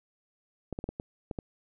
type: clicks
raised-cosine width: 2 ms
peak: -21 dBFS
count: 7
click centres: 0.727 / 0.789 / 0.841 / 0.89 / 0.999 / 1.312 / 1.388 s
effects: none

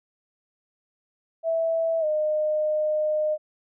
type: tone with pitch glide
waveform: sine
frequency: 656 to 612.1 Hz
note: E5 to D#5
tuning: -9 to -28 cents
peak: -21 dBFS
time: 1.43-3.38 s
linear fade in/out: 50 ms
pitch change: -119 cents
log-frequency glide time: 2-2.05 s
effects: none

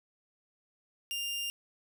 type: tone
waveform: sawtooth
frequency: 2800 Hz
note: F7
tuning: 4 cents sharp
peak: -30 dBFS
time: 1.11-1.5 s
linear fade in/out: 0 ms
effects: none

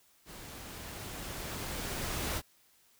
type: noise with level ramp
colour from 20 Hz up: pink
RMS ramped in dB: -48 to -34 dBFS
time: 0.25-2.42 s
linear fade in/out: 50 ms
effects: white hiss -66 dBFS RMS until 2.99 s

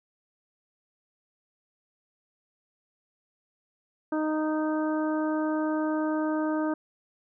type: harmonic tone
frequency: 309.6 Hz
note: D#4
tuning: 9 cents flat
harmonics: 1 / 2 / 3 / 4 / 5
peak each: -26 / -32 / -36 / -38 / -40 dBFS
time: 4.12-6.74 s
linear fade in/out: 5 ms
effects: none

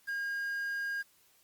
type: tone with quantisation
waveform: triangle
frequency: 1620 Hz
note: G#6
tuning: 43 cents flat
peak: -31 dBFS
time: 0.07-1.03 s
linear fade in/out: 20 ms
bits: 9
effects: white hiss -66 dBFS RMS until 1.43 s + Opus 48 kbps

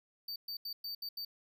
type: tone bursts at uneven times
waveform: square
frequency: 4600 Hz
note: D8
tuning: 37 cents flat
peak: -39 dBFS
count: 6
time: 0.28-0.36 / 0.48-0.57 / 0.65-0.73 / 0.84-0.95 / 1.02-1.09 / 1.17-1.25 s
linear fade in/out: 5 ms
effects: none

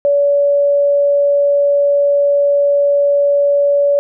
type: tone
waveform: sine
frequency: 570 Hz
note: C#5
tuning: 48 cents sharp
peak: -9 dBFS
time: 0.05-3.99 s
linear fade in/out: 0 ms
effects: none

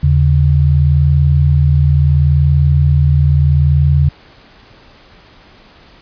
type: tone pair together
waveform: sine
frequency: 80 / 140.72 Hz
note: D#2 / C#3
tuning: +49 / +26 cents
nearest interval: minor seventh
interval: 977 cents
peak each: -10 dBFS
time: 0.03-4.09 s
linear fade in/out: 5 ms
effects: pink hiss -43 dBFS RMS until 6.01 s + resampled to 11025 Hz

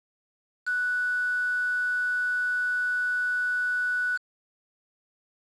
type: tone with quantisation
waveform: sine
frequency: 1480 Hz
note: F#6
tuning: in tune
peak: -24 dBFS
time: 0.66-4.18 s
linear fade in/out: 20 ms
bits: 6
effects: low-pass 5000 Hz 12 dB/octave

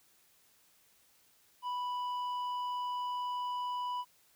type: tone with tanh clipping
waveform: triangle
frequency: 987.8 Hz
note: B5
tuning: in tune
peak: -35 dBFS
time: 1.62-4.05 s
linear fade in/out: 50 ms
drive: 11 dB
effects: white hiss -67 dBFS RMS until 4.35 s

